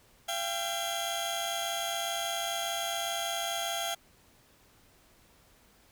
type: tone cluster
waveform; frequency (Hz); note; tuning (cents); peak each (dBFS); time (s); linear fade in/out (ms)
sawtooth; 682 / 787 / 3175 / 3353; F5 / G5 / G7 / G#7; -41 / +7 / +21 / +16; -31 / -34 / -35 / -35; 0.28-3.95; 10
effects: pink hiss -62 dBFS RMS until 5.91 s